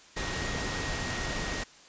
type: tone in noise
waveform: sine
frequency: 1878 Hz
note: A#6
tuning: 12 cents sharp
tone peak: -39 dBFS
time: 0.16-1.64 s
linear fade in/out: 10 ms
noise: pink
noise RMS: -33 dBFS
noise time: 0.16-1.64 s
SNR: -9 dB
effects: white hiss -54 dBFS RMS until 1.88 s + resampled to 16000 Hz